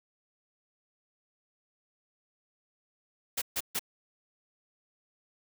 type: noise bursts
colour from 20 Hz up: white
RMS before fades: -31 dBFS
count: 3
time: 3.37-3.794 s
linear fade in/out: 10 ms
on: 48 ms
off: 140 ms
effects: none